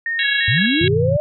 sine tone with vibrato, 1760 Hz, A6, in tune, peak -19 dBFS, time 0.06-0.66 s, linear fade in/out 2 ms, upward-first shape square, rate 2.9 Hz, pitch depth 78 cents each way
harmonic tone, 551 Hz, C#5, 11 cents flat, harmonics 3 / 4 / 5 / 6 / 7, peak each -24 / -24 / -24 / -24 / -24 dBFS, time 0.19-0.88 s, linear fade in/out 2 ms
sine linear sweep, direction up, 96.6 to 610 Hz, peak -16 dBFS, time 0.48-1.2 s, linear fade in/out 0 ms
sine chord, G augmented, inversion none, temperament equal, 98 / 123.47 / 155.56 Hz, G2 / B2 / D#3, 0 / 0 / 0 cents, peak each -21 / -21 / -20 dBFS, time 0.81-1.17 s, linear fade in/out 5 ms
effects none

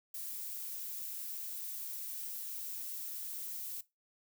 violet noise, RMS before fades -42 dBFS, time 0.14-3.81 s, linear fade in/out 5 ms, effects noise-tail reverb RT60 0.2 s tail -18 dB re dry

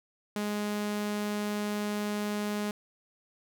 sawtooth tone, 208 Hz, G#3, 3 cents sharp, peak -26 dBFS, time 0.36-2.71 s, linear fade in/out 2 ms, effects none

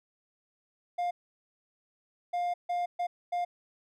triangle tone bursts at uneven times, 705 Hz, F5, 16 cents sharp, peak -26 dBFS, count 5, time 0.98-1.11 / 2.33-2.54 / 2.69-2.86 / 2.99-3.07 / 3.32-3.45 s, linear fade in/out 10 ms, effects none

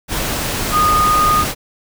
sine tone in noise, 1231 Hz, D#6, 19 cents flat, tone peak -11 dBFS, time 0.71-1.45 s, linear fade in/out 50 ms, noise pink, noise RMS -20 dBFS, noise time 0.08-1.55 s, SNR +6 dB, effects none

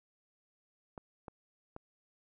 clicks, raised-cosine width 1 ms, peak -30 dBFS, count 3, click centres 0.978 / 1.282 / 1.764 s, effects none

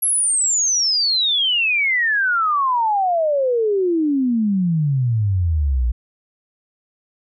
sine exponential sweep, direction down, 11390 to 56.7 Hz, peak -15 dBFS, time 0.02-5.92 s, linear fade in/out 10 ms, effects none

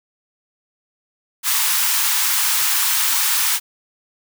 white high-pass noise, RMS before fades -18 dBFS, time 1.43-3.6 s, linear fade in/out 50 ms, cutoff 830 Hz, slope 96 dB/octave, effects none

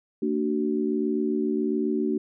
sine tone cluster, 226.8 / 294.1 / 375.5 Hz, A#3 / D4 / F#4, -47 / +3 / +26 cents, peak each -27 dBFS, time 0.22-2.18 s, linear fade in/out 5 ms, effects none

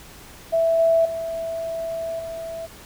sine tone with level steps, 659.3 Hz, E5, in tune, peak -16 / -14 / -25 / -29 dBFS, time 0.52-2.67 s, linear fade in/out 20 ms, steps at 0.79 / 1.05 / 2.19 s, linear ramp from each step 5 ms, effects pink hiss -44 dBFS RMS until 2.85 s

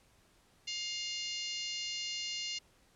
harmonic tone, 706 Hz, F5, 19 cents sharp, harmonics 3 / 4 / 5 / 6 / 7 / 8 / 9 / 10, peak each -46 / -40 / -50 / -42 / -45 / -50 / -48 / -52 dBFS, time 0.67-2.59 s, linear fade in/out 10 ms, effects pink hiss -67 dBFS RMS until 2.95 s + low-pass 11000 Hz 12 dB/octave

